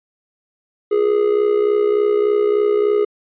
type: tone with amplitude modulation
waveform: triangle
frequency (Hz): 415.3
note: G#4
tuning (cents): 0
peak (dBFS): -8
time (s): 0.91-3.05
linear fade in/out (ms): 10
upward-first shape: sine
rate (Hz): 63.4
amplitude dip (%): 70
effects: resampled to 8000 Hz